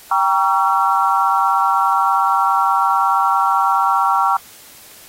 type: chord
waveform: sine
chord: G diminished seventh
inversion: none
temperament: just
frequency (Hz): 784 / 940.8 / 1128.9 / 1354.7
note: G5 / Bb5 / Db6 / Fb6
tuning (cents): 0 / +16 / +31 / +47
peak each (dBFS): -18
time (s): 0.11-4.37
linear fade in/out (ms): 5
effects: white hiss -42 dBFS RMS until 5.08 s + AAC 48 kbps